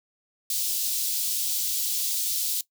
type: high-pass noise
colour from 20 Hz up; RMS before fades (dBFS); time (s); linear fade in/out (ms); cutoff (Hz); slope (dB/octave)
white; -27; 0.5-2.61; 2; 3500; 24
effects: noise-tail reverb RT60 0.1 s tail -19 dB re dry